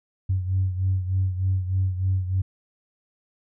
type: beating tone pair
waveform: sine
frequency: 93.3 / 96.6 Hz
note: F#2 / G2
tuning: +15 / -25 cents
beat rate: 3.3 Hz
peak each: -21 / -27 dBFS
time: 0.29-2.42 s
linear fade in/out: 10 ms
effects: tanh soft clip ceiling -14 dBFS